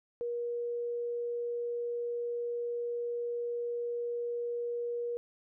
sine tone, 476.6 Hz, A#4, 38 cents sharp, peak -32 dBFS, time 0.21-5.17 s, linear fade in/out 0 ms, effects none

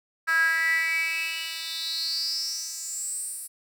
10% pulse tone with high-pass filter sweep, 326.3 Hz, E4, 18 cents flat, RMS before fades -28 dBFS, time 0.27-3.48 s, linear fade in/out 20 ms, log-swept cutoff 1500 to 10000 Hz, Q 9.3, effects none

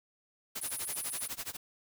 white noise with tremolo, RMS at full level -37 dBFS, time 0.55-1.57 s, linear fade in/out 10 ms, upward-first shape sine, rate 12 Hz, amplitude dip 95%
white band-pass noise, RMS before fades -40 dBFS, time 0.61-1.28 s, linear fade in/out 5 ms, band 9500 to 11000 Hz, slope 96 dB/octave
effects none

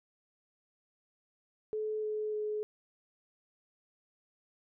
sine tone with pitch steps, 430.6 / 427.4 / 424.2 Hz, A4 / G#4 / G#4, -37 / +50 / +37 cents, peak -32 dBFS, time 1.73-2.63 s, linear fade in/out 0 ms, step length 300 ms, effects none

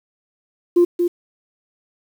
sine tone with echo, 349.2 Hz, F4, in tune, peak -8 dBFS, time 0.76-0.85 s, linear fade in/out 10 ms, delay 230 ms, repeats 1, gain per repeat -6 dB, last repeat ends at 1.08 s, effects tanh soft clip ceiling -6 dBFS + 7-bit

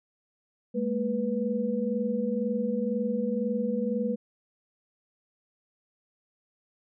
sine tone cluster, 206.7 / 228.7 / 490.6 Hz, G#3 / A#3 / B4, -8 / -33 / -12 cents, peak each -30 dBFS, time 0.74-4.16 s, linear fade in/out 20 ms, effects none

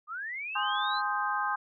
sine linear sweep, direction up, 1174.7 to 4186 Hz, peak -34 dBFS, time 0.07-1.02 s, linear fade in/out 50 ms
sine chord, Ab major seventh, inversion none, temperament equal, 830.6 / 1046.5 / 1244.5 / 1568 Hz, Ab5 / C6 / Eb6 / G6, 0 / 0 / 0 / 0 cents, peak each -33 dBFS, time 0.55-1.56 s, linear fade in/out 10 ms
effects none

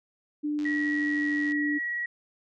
sine tone with pitch glide, 297.1 to 295 Hz, D4 to D4, +20 to +8 cents, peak -26 dBFS, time 0.43-1.79 s, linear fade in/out 20 ms, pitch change -12 cents, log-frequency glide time 0.61-1.36 s
click train, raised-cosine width 0.2 ms, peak -29 dBFS, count 88, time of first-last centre 0.59-1.52 s, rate 93.5 Hz
sine tone with vibrato, 1918 Hz, A#6, 49 cents sharp, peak -28 dBFS, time 0.65-2.06 s, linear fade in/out 5 ms, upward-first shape sine, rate 19 Hz, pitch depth 12 cents each way
effects none

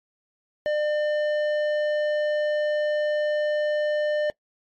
sine tone with tanh clipping, 600 Hz, D5, 37 cents sharp, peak -23 dBFS, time 0.66-4.3 s, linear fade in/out 0 ms, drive 11 dB, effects noise-tail reverb RT60 0.1 s tail -22 dB re dry + MP3 64 kbps

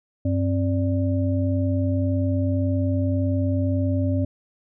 sine tone cluster, 95.9 / 265.9 / 585 Hz, G2 / C4 / D5, -37 / +28 / -7 cents, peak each -21 / -24 / -30 dBFS, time 0.25-4.25 s, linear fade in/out 5 ms, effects none

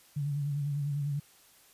sine tone with vibrato, 143.8 Hz, D3, 36 cents flat, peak -29 dBFS, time 0.16-1.2 s, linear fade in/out 10 ms, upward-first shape sine, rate 10 Hz, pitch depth 50 cents each way, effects white hiss -60 dBFS RMS until 1.73 s + resampled to 32000 Hz

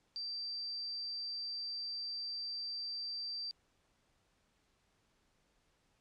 sine tone, 4684 Hz, D8, 5 cents flat, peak -38 dBFS, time 0.16-3.51 s, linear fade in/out 0 ms, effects pink hiss -75 dBFS RMS until 6 s + low-pass 8000 Hz 12 dB/octave

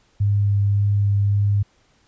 sine tone with vibrato, 101.3 Hz, G#2, 43 cents flat, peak -15 dBFS, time 0.2-1.63 s, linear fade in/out 10 ms, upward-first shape sine, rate 1.8 Hz, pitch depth 9 cents each way, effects pink hiss -60 dBFS RMS until 2.07 s + resampled to 16000 Hz

